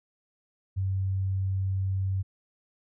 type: tone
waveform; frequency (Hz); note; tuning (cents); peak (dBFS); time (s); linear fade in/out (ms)
sine; 95.7; G2; -41; -25; 0.76-2.23; 20
effects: none